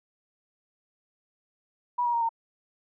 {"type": "tone with pitch steps", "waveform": "sine", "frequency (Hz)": [973, 953.5, 934.4, 915.7], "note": ["B5", "A#5", "A#5", "A#5"], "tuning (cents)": [-26, 39, 4, -31], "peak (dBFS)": -23, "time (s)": [1.98, 2.292], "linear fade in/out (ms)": 10, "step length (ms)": 78, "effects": []}